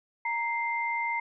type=tone pair together; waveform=sine; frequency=932.3 / 2093 Hz; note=A#5 / C7; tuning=0 / 0 cents; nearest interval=octave + major second; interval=1400 cents; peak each=-30 / -30 dBFS; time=0.25-1.2 s; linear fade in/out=5 ms; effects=none